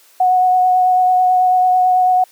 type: tone with vibrato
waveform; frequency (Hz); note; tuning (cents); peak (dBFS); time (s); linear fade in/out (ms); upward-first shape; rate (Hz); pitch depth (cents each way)
sine; 735; F#5; -12; -9; 0.2-2.24; 5; sine; 9.1; 13
effects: white hiss -49 dBFS RMS until 2.31 s + high-pass 400 Hz 12 dB/octave